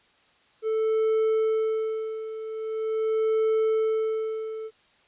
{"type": "tone with tremolo", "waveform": "triangle", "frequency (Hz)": 440, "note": "A4", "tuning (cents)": 0, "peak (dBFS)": -18, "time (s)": [0.62, 4.71], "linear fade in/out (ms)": 50, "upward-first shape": "sine", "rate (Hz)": 0.43, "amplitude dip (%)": 75, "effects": ["white hiss -61 dBFS RMS until 5.07 s", "resampled to 8000 Hz"]}